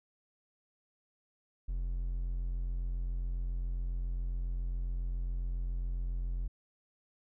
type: tone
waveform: triangle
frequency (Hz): 43.65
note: F1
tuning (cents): 0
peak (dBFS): -30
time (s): 1.68-6.48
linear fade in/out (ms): 10
effects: none